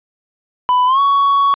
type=tone with pitch glide; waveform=triangle; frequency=996 to 1118 Hz; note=B5 to C#6; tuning=+14 to +14 cents; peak=-8 dBFS; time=0.69-1.54 s; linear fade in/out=0 ms; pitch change=+200 cents; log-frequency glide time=0.86-1 s; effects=resampled to 8000 Hz